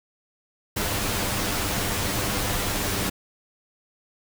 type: noise with comb filter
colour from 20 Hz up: pink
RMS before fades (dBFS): -26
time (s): 0.76-3.1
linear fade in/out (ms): 10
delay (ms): 10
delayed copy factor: +0.5
effects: none